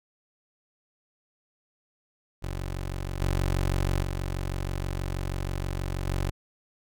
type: tone with level steps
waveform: 20% pulse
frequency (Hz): 46.25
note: F#1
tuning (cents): 0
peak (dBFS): -26 / -19 / -24 / -21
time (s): 2.42-6.31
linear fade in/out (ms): 20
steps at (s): 3.2 / 4.02 / 6.07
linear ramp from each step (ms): 10
effects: none

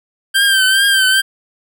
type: tone with vibrato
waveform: 25% pulse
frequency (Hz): 1568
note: G6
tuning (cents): 0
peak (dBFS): -6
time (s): 0.34-1.22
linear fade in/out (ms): 20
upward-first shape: triangle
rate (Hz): 2.4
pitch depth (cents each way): 63
effects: none

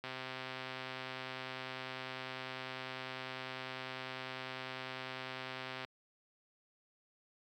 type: click train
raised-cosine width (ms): 0.3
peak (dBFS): -26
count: 756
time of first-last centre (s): 0.04-5.848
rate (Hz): 130
effects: high-pass 60 Hz 12 dB/octave + 11-bit

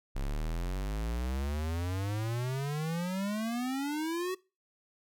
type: exponential sweep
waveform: square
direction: up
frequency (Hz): 33 to 378.7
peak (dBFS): -32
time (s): 0.15-4.35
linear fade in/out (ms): 10
effects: noise-tail reverb RT60 0.3 s tail -22 dB re dry

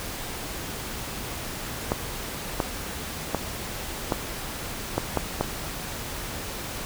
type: clicks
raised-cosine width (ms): 1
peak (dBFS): -8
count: 7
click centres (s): 1.919 / 2.602 / 3.347 / 4.122 / 4.98 / 5.173 / 5.41
effects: pink hiss -34 dBFS RMS until 6.85 s

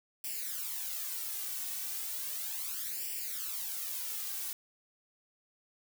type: noise with flanger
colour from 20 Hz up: blue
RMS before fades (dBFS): -38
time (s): 0.24-4.53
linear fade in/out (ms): 2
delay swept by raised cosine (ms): 0.38 to 2.68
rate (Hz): 0.35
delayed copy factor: +0.8
effects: none

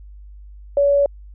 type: tone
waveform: sine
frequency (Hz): 567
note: C#5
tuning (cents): +39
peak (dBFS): -12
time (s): 0.77-1.06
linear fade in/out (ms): 2
effects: added 50 Hz sine -37 dBFS peak until 1.34 s

